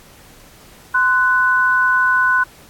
sine tone pair together, 1034 / 1488 Hz, C6 / F#6, -21 / +9 cents, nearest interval tritone, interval 630 cents, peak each -17 / -13 dBFS, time 0.94-2.44 s, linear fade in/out 10 ms, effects pink hiss -45 dBFS RMS until 2.69 s + AAC 64 kbps

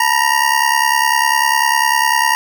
25% pulse ring-modulated tone, 936 Hz, A#5, 7 cents sharp, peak -5 dBFS, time 0-2.35 s, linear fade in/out 0 ms, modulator 35 Hz, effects none

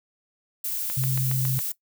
violet noise, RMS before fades -29 dBFS, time 0.64-1.72 s, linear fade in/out 5 ms
click train, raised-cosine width 0.3 ms, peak -19 dBFS, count 6, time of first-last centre 0.9-1.591 s, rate 7.24 Hz
sine tone, 130.81 Hz, C3, in tune, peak -23 dBFS, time 0.97-1.59 s, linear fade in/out 5 ms
effects noise-tail reverb RT60 0.1 s tail -18 dB re dry

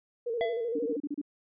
sine tone with vibrato, 466.2 Hz, A#4, in tune, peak -29 dBFS, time 0.26-0.97 s, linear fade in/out 10 ms, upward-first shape square, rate 13 Hz, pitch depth 57 cents each way
square tone with exponential decay, 673 Hz, E5, 36 cents sharp, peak -26 dBFS, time 0.41-0.74 s, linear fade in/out 0 ms, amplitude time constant 71 ms
sine tone bursts, 290.5 Hz, D4, 19 cents flat, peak -30 dBFS, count 7, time 0.75-1.215 s, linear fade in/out 5 ms, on 39 ms, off 32 ms
effects resampled to 8000 Hz

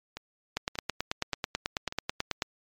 two click trains, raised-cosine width 0.2 ms, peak -20 / -11 dBFS, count 4 / 18, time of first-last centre 0.17-1.924 / 0.57-2.422 s, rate 1.71 / 9.18 Hz, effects MP3 96 kbps

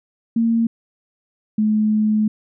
sine tone pair in turn, 229.3 / 214.3 Hz, A#3 / A3, -28 / -45 cents, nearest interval minor second, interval 117 cents, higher first, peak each -14 dBFS, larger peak neither, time 0.36-0.67 / 1.58-2.28 s, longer second, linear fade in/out 5 ms, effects none

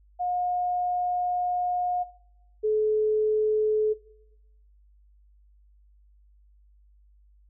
sine tone pair in turn, 718 / 429.6 Hz, F5 / A4, +48 / -41 cents, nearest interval major sixth, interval 889 cents, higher first, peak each -25 / -21 dBFS, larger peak second, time 0.19-2.04 / 2.63-3.94 s, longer first, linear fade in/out 20 ms, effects noise-tail reverb RT60 0.9 s tail -19 dB re dry + added 50 Hz sine -55 dBFS peak until 7.49 s

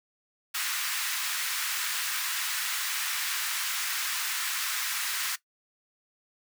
pink high-pass noise, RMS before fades -31 dBFS, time 0.54-5.36 s, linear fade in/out 10 ms, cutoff 1300 Hz, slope 24 dB/octave, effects noise-tail reverb RT60 0.1 s tail -17 dB re dry

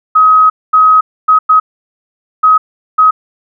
sine tone bursts at uneven times, 1267 Hz, D#6, 31 cents sharp, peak -3 dBFS, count 6, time 0.15-0.5 / 0.73-1.01 / 1.28-1.39 / 1.49-1.6 / 2.43-2.58 / 2.98-3.11 s, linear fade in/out 10 ms, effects none

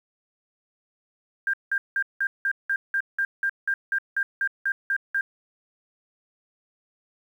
sine tone bursts, 1594 Hz, G6, 28 cents sharp, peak -21 dBFS, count 16, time 1.47-5.21 s, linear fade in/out 2 ms, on 65 ms, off 180 ms, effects 9-bit

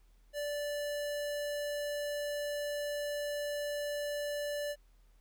square tone, 584 Hz, D5, 10 cents flat, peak -35 dBFS, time 0.33-4.76 s, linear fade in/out 50 ms, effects added 40 Hz sine -60 dBFS peak until 5.2 s + pink hiss -74 dBFS RMS until 5.2 s

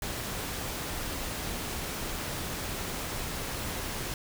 pink noise, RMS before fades -35 dBFS, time 0.02-4.14 s, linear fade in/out 2 ms, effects none

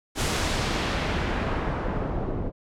pink noise with low-pass filter sweep, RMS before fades -27 dBFS, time 0.15-2.52 s, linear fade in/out 50 ms, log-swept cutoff 10000 to 490 Hz, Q 0.76, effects none

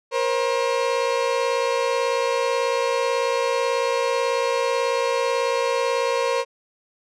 30% pulse tone pair together, 475.5 / 533.7 Hz, A#4 / C5, +34 / +34 cents, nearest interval major second, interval 200 cents, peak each -20 dBFS, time 0.11-6.45 s, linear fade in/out 50 ms, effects low-pass 6000 Hz 12 dB/octave

